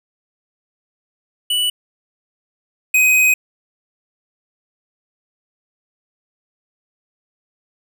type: tone pair in turn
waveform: square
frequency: 2960 / 2513 Hz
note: F#7 / D#7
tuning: 0 / +17 cents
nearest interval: minor third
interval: 283 cents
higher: first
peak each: -16 / -11 dBFS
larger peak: second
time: 1.5-1.7 / 2.94-3.34 s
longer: second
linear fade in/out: 5 ms
effects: none